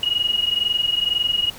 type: tone pair together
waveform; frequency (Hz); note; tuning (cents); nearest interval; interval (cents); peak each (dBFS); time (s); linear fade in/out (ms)
sine; 2874 / 2896; F7 / F#7; +49 / -38; unison; 13; -22 / -20; 0.03-1.5; 2
effects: pink hiss -40 dBFS RMS until 1.58 s